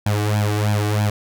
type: tone with flanger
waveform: sawtooth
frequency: 104.8 Hz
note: G#2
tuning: 16 cents sharp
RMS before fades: -19 dBFS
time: 0.06-1.1 s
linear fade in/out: 5 ms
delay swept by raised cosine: 1.2 to 2.7 ms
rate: 3.1 Hz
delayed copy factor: +1
effects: none